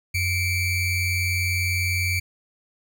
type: ring-modulated tone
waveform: square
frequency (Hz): 1120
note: C#6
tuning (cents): +18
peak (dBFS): -19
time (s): 0.14-2.2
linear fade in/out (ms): 10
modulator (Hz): 1210
effects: none